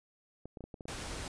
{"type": "clicks", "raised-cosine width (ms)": 2, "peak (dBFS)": -31, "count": 9, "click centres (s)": [0.456, 0.572, 0.607, 0.64, 0.742, 0.808, 0.855, 0.985, 1.055]}
{"type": "noise", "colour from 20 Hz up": "pink", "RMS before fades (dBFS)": -41, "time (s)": [0.88, 1.28], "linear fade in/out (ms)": 2}
{"effects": ["resampled to 22050 Hz"]}